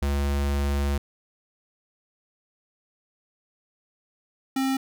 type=tone pair in turn; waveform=square; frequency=70.6 / 266.6 Hz; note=C#2 / C4; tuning=+32 / +33 cents; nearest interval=octave + major seventh; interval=2301 cents; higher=second; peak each=-23 dBFS; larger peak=neither; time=0.02-0.98 / 4.56-4.77 s; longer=first; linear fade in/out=5 ms; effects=none